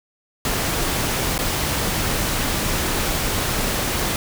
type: noise with dropouts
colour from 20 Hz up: pink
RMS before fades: -22 dBFS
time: 0.45-4.16 s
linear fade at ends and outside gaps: 1 ms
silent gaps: 1.379-1.389 s
effects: none